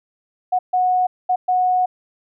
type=tone bursts at uneven times; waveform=sine; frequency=733 Hz; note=F#5; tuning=16 cents flat; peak=-14 dBFS; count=4; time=0.52-0.59 / 0.73-1.07 / 1.29-1.36 / 1.48-1.86 s; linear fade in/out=10 ms; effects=none

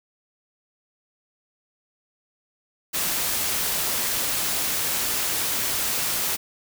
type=noise; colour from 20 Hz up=white; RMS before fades=-25 dBFS; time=2.93-6.37 s; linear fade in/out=20 ms; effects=none

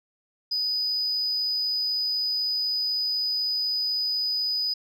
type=tone; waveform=sine; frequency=4978 Hz; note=D#8; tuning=in tune; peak=-22 dBFS; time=0.51-4.74 s; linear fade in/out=10 ms; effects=tanh soft clip ceiling -21 dBFS

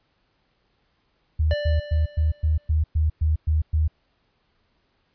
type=tone bursts; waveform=sine; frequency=77.78 Hz; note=D#2; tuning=in tune; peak=-17 dBFS; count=10; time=1.39-3.88 s; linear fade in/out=10 ms; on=150 ms; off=110 ms
type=tone with exponential decay; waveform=square; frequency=589 Hz; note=D5; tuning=5 cents sharp; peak=-23 dBFS; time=1.51-2.71 s; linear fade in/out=1 ms; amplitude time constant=260 ms
effects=pink hiss -68 dBFS RMS until 5.14 s + resampled to 11025 Hz

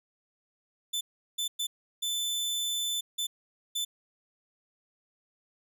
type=tone bursts at uneven times; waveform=sawtooth; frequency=3520 Hz; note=A7; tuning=in tune; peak=-26 dBFS; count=6; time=0.93-1.01 / 1.38-1.48 / 1.59-1.67 / 2.02-3.01 / 3.18-3.27 / 3.75-3.85 s; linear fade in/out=10 ms; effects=none

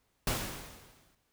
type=noise with exponential decay; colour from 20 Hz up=pink; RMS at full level=-30 dBFS; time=0.27-1.15 s; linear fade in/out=2 ms; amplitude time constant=190 ms; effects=pink hiss -75 dBFS RMS until 1.32 s

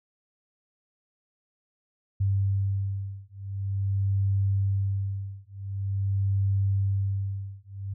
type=beating tone pair; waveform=sine; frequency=98 / 98.46 Hz; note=G2 / G2; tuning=0 / +8 cents; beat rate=0.46 Hz; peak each=-27 dBFS; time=2.2-7.94 s; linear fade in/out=10 ms; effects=none

